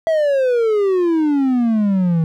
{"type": "exponential sweep", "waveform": "triangle", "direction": "down", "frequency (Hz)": [659.3, 159.1], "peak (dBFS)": -11, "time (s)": [0.07, 2.24], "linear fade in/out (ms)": 0, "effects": []}